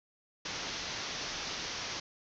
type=low-pass noise; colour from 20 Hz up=white; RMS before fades=-39 dBFS; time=0.45-2 s; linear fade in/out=5 ms; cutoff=6300 Hz; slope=96 dB/octave; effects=none